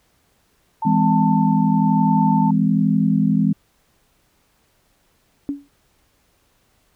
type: tone with tremolo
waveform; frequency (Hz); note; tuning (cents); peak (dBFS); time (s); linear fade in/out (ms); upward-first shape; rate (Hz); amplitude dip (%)
sine; 890; A5; +20; -18; 0.82-2.51; 5; triangle; 0.89; 50
type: chord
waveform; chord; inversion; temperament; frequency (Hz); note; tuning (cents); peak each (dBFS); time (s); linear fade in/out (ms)
sine; E augmented; none; just; 164.81 / 206 / 257.5; E3 / G#3 / B#3; 0 / -14 / -28; -19 / -17 / -20; 0.85-3.53; 10
type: tone with exponential decay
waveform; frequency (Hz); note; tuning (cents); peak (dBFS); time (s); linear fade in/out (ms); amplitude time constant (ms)
sine; 283.4; C#4; +38; -17; 5.49-5.68; 0; 40
effects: pink hiss -62 dBFS RMS until 6.95 s